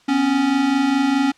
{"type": "tone pair together", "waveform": "square", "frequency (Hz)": [251.7, 276.5], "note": ["B3", "C#4"], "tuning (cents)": [33, -4], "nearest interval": "major second", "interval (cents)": 163, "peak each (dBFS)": [-23, -17], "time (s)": [0.08, 1.32], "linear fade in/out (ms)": 10, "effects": ["white hiss -54 dBFS RMS until 1.37 s", "low-pass 5000 Hz 12 dB/octave"]}